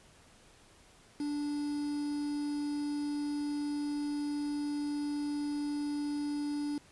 triangle tone with quantisation, 292.1 Hz, D4, 9 cents flat, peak -30 dBFS, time 1.2-6.78 s, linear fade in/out 2 ms, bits 8, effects pink hiss -60 dBFS RMS until 6.91 s + resampled to 24000 Hz

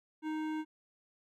triangle tone with hard clipping, 311.1 Hz, D#4, in tune, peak -36 dBFS, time 0.22-0.65 s, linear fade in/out 50 ms, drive 18 dB, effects none

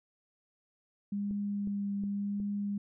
sine tone with vibrato, 202 Hz, G#3, 48 cents flat, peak -31 dBFS, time 1.12-2.78 s, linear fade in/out 5 ms, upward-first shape triangle, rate 0.9 Hz, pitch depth 14 cents each way
click train, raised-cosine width 3 ms, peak -34 dBFS, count 4, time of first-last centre 1.31-2.401 s, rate 2.75 Hz
effects none

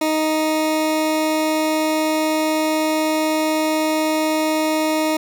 20% pulse tone, 312 Hz, D#4, 5 cents sharp, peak -12 dBFS, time 0.01-5.17 s, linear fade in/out 5 ms, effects none

